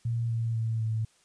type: tone with pitch steps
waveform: sine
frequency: 116.54 / 114.6 / 112.7 / 110.83 Hz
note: A#2 / A#2 / A2 / A2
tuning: 0 / -29 / +42 / +13 cents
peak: -26 dBFS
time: 0.05-1.05 s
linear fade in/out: 5 ms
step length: 250 ms
effects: white hiss -64 dBFS RMS until 1.24 s + resampled to 22050 Hz